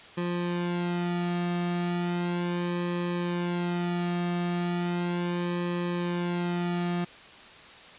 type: tone with flanger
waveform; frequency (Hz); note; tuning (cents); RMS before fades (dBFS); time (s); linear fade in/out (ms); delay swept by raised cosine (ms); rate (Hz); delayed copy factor
sawtooth; 175.1; F3; +5; -29; 0.17-7.05; 10; 1.4 to 2.03; 0.36; -0.85
effects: white hiss -48 dBFS RMS until 7.98 s + resampled to 8000 Hz